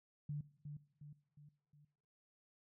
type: tone with echo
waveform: sine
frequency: 146.83 Hz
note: D3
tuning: in tune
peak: -39 dBFS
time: 0.29-0.41 s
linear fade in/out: 5 ms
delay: 360 ms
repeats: 4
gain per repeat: -6 dB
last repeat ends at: 1.85 s
effects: noise-tail reverb RT60 0.9 s tail -19 dB re dry

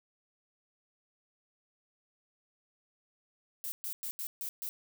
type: noise bursts at uneven times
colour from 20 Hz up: violet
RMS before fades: -38 dBFS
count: 6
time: 3.64-3.72 / 3.84-3.93 / 4.03-4.11 / 4.19-4.27 / 4.41-4.49 / 4.62-4.69 s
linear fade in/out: 0 ms
effects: none

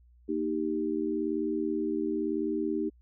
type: chord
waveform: sine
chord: Eb major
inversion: second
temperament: equal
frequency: 233.1 / 311.1 / 392 Hz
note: Bb3 / Eb4 / G4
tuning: 0 / 0 / 0 cents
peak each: -35 / -30 / -32 dBFS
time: 0.28-2.9 s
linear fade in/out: 20 ms
effects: added 60 Hz sine -56 dBFS peak until 3.01 s

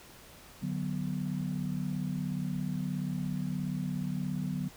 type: chord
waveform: sine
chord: B minor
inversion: first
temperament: just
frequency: 148.16 / 185.21 / 246.9 Hz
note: D3 / F#3 / B3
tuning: +16 / +2 / 0 cents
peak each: -35 / -34 / -38 dBFS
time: 0.62-4.69 s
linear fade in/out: 10 ms
effects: pink hiss -53 dBFS RMS until 4.76 s

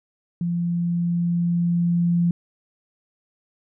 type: tone with level ramp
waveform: sine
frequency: 172.3 Hz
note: F3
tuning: 23 cents flat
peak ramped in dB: -21 to -16 dBFS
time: 0.41-2.31 s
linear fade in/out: 2 ms
effects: none

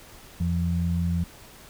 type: tone pair together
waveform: sine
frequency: 85.8 / 171.6 Hz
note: F2 / F3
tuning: -30 / -30 cents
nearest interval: octave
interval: 1200 cents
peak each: -25 dBFS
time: 0.4-1.24 s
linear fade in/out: 5 ms
effects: pink hiss -48 dBFS RMS until 1.69 s

